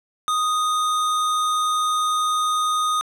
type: tone with sample-and-hold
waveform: sine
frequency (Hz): 1244.5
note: D#6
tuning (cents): 0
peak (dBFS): -18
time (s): 0.28-3.01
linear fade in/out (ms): 0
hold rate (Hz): 4900
effects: low-pass 10000 Hz 12 dB/octave